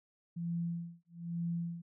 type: tone with tremolo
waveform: sine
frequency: 170 Hz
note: F3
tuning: 46 cents flat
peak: -32 dBFS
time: 0.36-1.82 s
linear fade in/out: 10 ms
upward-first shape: sine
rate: 1.1 Hz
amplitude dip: 100%
effects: none